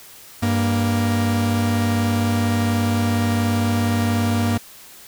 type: tone pair together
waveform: 45% pulse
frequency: 98.41 / 233.9 Hz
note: G2 / A#3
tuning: +7 / +6 cents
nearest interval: octave + minor third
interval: 1499 cents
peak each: -20 / -20 dBFS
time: 0.42-4.58 s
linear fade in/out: 10 ms
effects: white hiss -43 dBFS RMS until 5.07 s